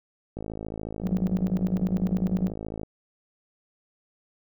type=click train; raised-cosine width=2 ms; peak=-21 dBFS; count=134; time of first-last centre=0.37-2.833 s; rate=54 Hz
type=tone with tremolo; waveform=sine; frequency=185 Hz; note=F#3; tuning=in tune; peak=-20 dBFS; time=1.02-2.53 s; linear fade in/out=50 ms; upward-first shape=square; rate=10 Hz; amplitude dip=75%
effects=none